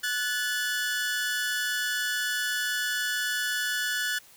sawtooth tone pair together, 1477 / 1727 Hz, F#6 / A6, -3 / -33 cents, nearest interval minor third, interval 270 cents, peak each -26 dBFS, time 0.03-4.19 s, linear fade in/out 10 ms, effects white hiss -54 dBFS RMS until 4.36 s

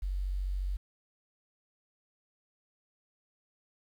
sine tone with quantisation, 47.05 Hz, F#1, 30 cents sharp, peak -30 dBFS, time 0.02-0.77 s, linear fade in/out 10 ms, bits 10, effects none

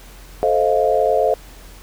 sine chord, F dominant seventh, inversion first, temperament just, 436.5 / 523.8 / 628.6 / 698.5 Hz, A4 / C5 / Eb5 / F5, -14 / +2 / +18 / 0 cents, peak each -19 dBFS, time 0.43-1.34 s, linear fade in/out 0 ms, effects added 44 Hz sine -39 dBFS peak until 1.82 s + pink hiss -44 dBFS RMS until 1.82 s

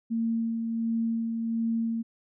sine tone with tremolo, 228.1 Hz, A#3, 37 cents flat, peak -24 dBFS, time 0.1-2.03 s, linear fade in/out 20 ms, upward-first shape sine, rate 1.4 Hz, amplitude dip 35%, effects none

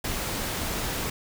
pink noise, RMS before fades -30 dBFS, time 0.04-1.1 s, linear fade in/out 5 ms, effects none

